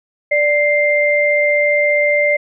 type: tone pair together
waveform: sine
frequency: 588 / 2095 Hz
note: D5 / C7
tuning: +2 / +2 cents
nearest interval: octave + minor seventh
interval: 2200 cents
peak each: -14 dBFS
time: 0.31-2.37 s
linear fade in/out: 10 ms
effects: none